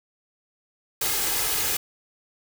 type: noise with comb filter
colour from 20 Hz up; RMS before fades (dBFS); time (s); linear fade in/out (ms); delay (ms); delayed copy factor
white; -25; 1.01-1.77; 5; 2.4; +0.5
effects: none